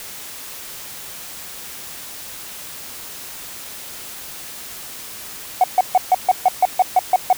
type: tone bursts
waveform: sine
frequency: 740 Hz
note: F#5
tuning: in tune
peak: -7 dBFS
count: 11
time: 5.61-7.329 s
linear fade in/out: 2 ms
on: 29 ms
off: 140 ms
effects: tanh soft clip ceiling -6 dBFS + white hiss -34 dBFS RMS until 7.37 s